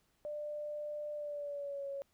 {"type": "tone with pitch glide", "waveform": "sine", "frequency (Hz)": [595, 555.2], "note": ["D5", "C#5"], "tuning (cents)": [22, 3], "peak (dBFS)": -38, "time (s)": [0.25, 2.02], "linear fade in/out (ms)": 0, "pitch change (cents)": -119, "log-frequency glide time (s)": [1.14, 1.88], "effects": ["pink hiss -75 dBFS RMS until 2.13 s"]}